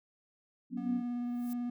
sine chord, F# suspended fourth, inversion none, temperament equal, 185 / 246.9 / 277.2 Hz, F#3 / B3 / C#4, 0 / 0 / 0 cents, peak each -41 / -36 / -40 dBFS, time 0.7-1.04 s, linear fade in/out 50 ms
triangle tone with vibrato, 242.2 Hz, B3, 34 cents flat, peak -31 dBFS, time 0.77-1.7 s, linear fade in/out 5 ms, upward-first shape sine, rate 18 Hz, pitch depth 11 cents each way
violet noise with exponential growth, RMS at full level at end -47 dBFS, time 1.23-1.53 s, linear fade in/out 0 ms, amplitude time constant 64 ms
effects none

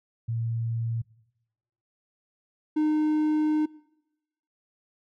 sine / triangle tone pair in turn, 115 / 306.3 Hz, A#2 / D#4, -23 / -27 cents, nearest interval octave + perfect fourth, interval 1696 cents, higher second, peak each -26 / -19 dBFS, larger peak second, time 0.28-1.02 / 2.76-3.66 s, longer second, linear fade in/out 10 ms, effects noise-tail reverb RT60 0.9 s tail -22 dB re dry

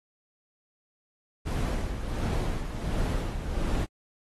brown noise with tremolo, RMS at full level -27 dBFS, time 1.45-3.86 s, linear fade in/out 20 ms, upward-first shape sine, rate 1.4 Hz, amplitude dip 55%, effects AAC 32 kbps

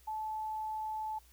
sine tone, 868 Hz, A5, 24 cents flat, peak -35 dBFS, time 0.07-1.19 s, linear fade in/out 10 ms, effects added 60 Hz sine -61 dBFS peak until 1.32 s + white hiss -65 dBFS RMS until 1.32 s

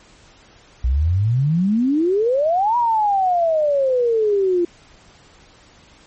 sine exponential two-way sweep, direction up then down, 59 to 976 to 341.5 Hz, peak -14 dBFS, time 0.84-4.65 s, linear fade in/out 5 ms, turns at 2.77 s, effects pink hiss -49 dBFS RMS until 6.06 s + MP3 32 kbps

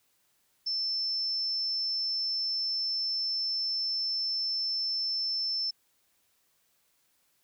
sine tone, 5310 Hz, E8, 12 cents sharp, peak -28 dBFS, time 0.66-5.71 s, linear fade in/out 10 ms, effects white hiss -71 dBFS RMS until 7.43 s

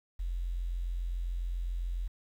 sine tone with quantisation, 43.65 Hz, F1, in tune, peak -31 dBFS, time 0.19-2.08 s, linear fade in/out 10 ms, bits 10, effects none

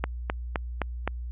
click train, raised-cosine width 0.5 ms, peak -11 dBFS, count 5, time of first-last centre 0.04-1.076 s, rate 3.86 Hz, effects added 60 Hz sine -32 dBFS peak until 1.31 s + resampled to 8000 Hz

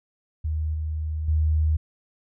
sine tone with level steps, 77.78 Hz, D#2, in tune, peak -23 / -25 / -18 dBFS, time 0.44-1.77 s, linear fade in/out 10 ms, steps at 0.74 / 1.28 s, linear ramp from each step 5 ms, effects none

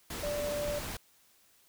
sine tone in noise, 586 Hz, D5, 4 cents flat, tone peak -32 dBFS, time 0.23-0.79 s, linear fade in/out 5 ms, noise pink, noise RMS -39 dBFS, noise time 0.1-0.97 s, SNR +4 dB, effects white hiss -65 dBFS RMS until 1.68 s

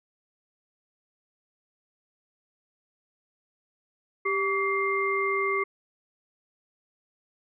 sine tone cluster, 393.1 / 1145 / 2100 Hz, G4 / D6 / C7, +5 / -44 / +6 cents, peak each -28 dBFS, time 4.25-5.64 s, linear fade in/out 10 ms, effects none

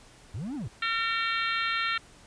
triangle linear two-way sweep, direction up then down, 77.2 to 310 to 84.3 Hz, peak -30 dBFS, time 0.34-0.68 s, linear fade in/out 5 ms, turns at 0.55 s
harmonic tone, 455.3 Hz, A#4, 41 cents flat, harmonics 3 / 4 / 5 / 6 / 7 / 8 / 9, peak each -30 / -32 / -34 / -36 / -37 / -38 / -39 dBFS, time 0.82-1.98 s, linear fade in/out 5 ms
effects pink hiss -54 dBFS RMS until 2.26 s + resampled to 22050 Hz

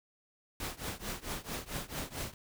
pink noise with tremolo, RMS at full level -36 dBFS, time 0.6-2.34 s, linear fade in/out 2 ms, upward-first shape triangle, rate 4.5 Hz, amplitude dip 95%, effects none

